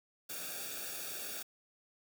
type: noise with comb filter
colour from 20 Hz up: white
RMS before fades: -42 dBFS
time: 0.29-1.43 s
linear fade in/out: 10 ms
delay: 0.98 ms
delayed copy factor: -0.85
effects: none